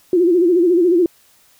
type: tone with vibrato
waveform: sine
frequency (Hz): 350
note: F4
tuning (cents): +4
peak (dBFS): -10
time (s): 0.13-1.06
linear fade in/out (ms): 2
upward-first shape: sine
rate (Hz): 14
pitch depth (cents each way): 100
effects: white hiss -53 dBFS RMS until 1.59 s